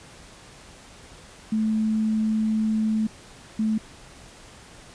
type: tone bursts at uneven times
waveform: sine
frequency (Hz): 218.1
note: A3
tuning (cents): -15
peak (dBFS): -20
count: 2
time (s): 1.52-3.07 / 3.59-3.78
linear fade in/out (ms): 5
effects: pink hiss -47 dBFS RMS until 4.94 s + resampled to 22050 Hz